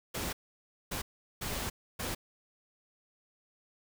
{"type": "noise bursts at uneven times", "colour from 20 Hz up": "pink", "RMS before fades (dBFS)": -36, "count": 4, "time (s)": [[0.14, 0.33], [0.91, 1.02], [1.41, 1.7], [1.99, 2.15]], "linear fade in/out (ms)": 10, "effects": []}